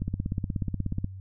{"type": "click train", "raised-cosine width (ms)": 5, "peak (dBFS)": -16, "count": 18, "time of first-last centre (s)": [0.02, 1.044], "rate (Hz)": 16.6, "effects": ["added 95 Hz sine -38 dBFS peak until 1.2 s"]}